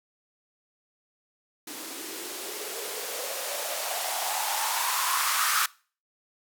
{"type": "noise with band-pass filter sweep", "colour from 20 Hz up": "violet", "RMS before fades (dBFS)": -30, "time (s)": [1.67, 5.66], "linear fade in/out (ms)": 5, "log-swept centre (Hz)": [280, 1300], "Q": 5.2, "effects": ["noise-tail reverb RT60 0.4 s tail -23 dB re dry"]}